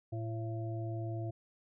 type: harmonic tone with a mistuned harmonic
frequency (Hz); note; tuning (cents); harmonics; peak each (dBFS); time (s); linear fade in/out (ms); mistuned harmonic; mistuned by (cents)
112.5; A2; +39; 1 / 3 / 5 / 6; -36 / -43 / -54 / -45; 0.12-1.31; 10; 5; -43
effects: none